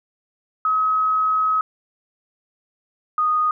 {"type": "tone pair in turn", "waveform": "sine", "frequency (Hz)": [1275, 1238.7], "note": ["D#6", "D#6"], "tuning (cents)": [42, -8], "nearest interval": "minor second", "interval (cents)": 50, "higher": "first", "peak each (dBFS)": -16, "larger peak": "neither", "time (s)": [[0.65, 1.61], [3.18, 3.51]], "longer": "first", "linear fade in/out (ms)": 2, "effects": []}